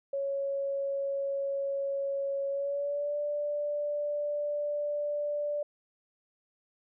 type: tone with pitch glide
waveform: sine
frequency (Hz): 554 to 586.9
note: C#5 to D5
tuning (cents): -1 to -1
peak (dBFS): -29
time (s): 0.13-5.63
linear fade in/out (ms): 5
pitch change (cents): +100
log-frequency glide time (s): 2.49-3.17
effects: none